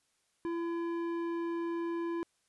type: tone with low-pass filter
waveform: square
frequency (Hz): 337.6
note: E4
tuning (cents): +41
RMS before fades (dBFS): -35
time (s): 0.45-2.23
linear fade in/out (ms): 0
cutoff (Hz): 1500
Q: 0.67
effects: white hiss -75 dBFS RMS until 2.48 s + resampled to 24000 Hz